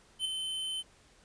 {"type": "tone with ADSR envelope", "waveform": "square", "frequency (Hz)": 3068, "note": "G7", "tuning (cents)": -38, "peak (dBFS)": -28, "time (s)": [0.19, 0.83], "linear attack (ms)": 62, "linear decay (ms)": 3, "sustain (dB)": -6, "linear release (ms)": 33, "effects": ["pink hiss -62 dBFS RMS until 1.24 s", "resampled to 22050 Hz"]}